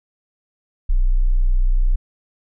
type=tone; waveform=sine; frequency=30.87 Hz; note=B0; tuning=in tune; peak=-12 dBFS; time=0.89-1.96 s; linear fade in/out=10 ms; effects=none